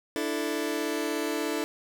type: chord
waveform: sawtooth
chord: D suspended second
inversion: none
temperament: just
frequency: 293.7 / 330.4 / 440.5 Hz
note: D4 / E4 / A4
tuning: 0 / +4 / +2 cents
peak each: -28 dBFS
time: 0.16-1.64 s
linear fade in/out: 0 ms
effects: none